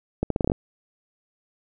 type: accelerating click train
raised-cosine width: 2 ms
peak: -9 dBFS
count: 8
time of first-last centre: 0.23-0.518 s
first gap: 73 ms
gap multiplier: 0.8
effects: none